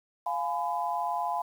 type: chord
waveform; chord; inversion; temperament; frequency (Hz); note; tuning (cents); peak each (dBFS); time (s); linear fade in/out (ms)
sine; F diminished; none; just; 698.5 / 838.1 / 1005.8; F5 / Ab5 / Cb6; 0 / +16 / +31; -32; 0.26-1.42; 5
effects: 9-bit